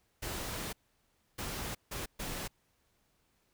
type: noise bursts at uneven times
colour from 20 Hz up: pink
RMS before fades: -39 dBFS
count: 4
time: 0.22-0.73 / 1.38-1.75 / 1.91-2.06 / 2.19-2.48 s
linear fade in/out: 10 ms
effects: pink hiss -74 dBFS RMS until 3.53 s